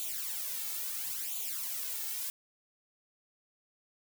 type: noise with flanger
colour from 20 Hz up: blue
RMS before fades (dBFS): -37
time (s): 0-2.3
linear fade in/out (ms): 0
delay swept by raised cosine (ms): 0.28 to 2.28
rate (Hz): 0.73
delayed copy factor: +0.75
effects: none